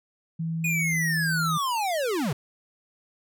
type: tone with pitch glide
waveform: sine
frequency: 163.5 to 161.34 Hz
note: E3 to E3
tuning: -14 to -37 cents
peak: -26 dBFS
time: 0.39-1.58 s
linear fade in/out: 10 ms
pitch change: -23 cents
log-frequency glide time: 0.76-1.23 s
type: linear sweep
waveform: square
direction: down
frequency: 2489 to 116.54 Hz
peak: -25 dBFS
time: 0.64-2.33 s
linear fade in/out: 5 ms
effects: none